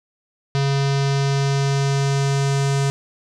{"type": "tone with low-pass filter sweep", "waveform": "square", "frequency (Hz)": 138.59, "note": "C#3", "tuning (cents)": 0, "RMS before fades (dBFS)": -19, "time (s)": [0.55, 2.9], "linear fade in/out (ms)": 0, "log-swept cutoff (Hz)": [5000, 7500], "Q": 1.9, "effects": []}